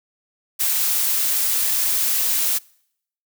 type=noise; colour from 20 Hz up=blue; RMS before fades=-20 dBFS; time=0.59-2.59 s; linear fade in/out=20 ms; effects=noise-tail reverb RT60 0.7 s tail -25 dB re dry